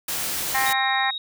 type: noise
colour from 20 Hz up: white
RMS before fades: -27 dBFS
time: 0.08-0.73 s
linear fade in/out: 5 ms
type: harmonic tone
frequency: 264.9 Hz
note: C4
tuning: 22 cents sharp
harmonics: 3 / 4 / 5 / 6 / 7 / 8 / 9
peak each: -24 / -28 / -33 / -35 / -24 / -32 / -35 dBFS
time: 0.54-1.11 s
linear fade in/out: 10 ms
type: tone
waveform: sine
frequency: 3776 Hz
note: A#7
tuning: 22 cents sharp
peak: -27 dBFS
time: 0.66-1.18 s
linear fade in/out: 2 ms
effects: none